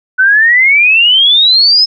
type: exponential sweep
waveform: sine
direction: up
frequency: 1490 to 5210 Hz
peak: -4 dBFS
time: 0.18-1.86 s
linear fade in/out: 20 ms
effects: none